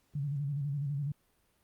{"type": "tone with vibrato", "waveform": "sine", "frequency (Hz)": 142.4, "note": "C#3", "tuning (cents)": 47, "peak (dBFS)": -31, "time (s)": [0.15, 1.12], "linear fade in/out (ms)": 5, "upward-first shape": "square", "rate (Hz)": 12, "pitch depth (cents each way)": 65, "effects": ["pink hiss -72 dBFS RMS until 1.63 s", "Opus 48 kbps"]}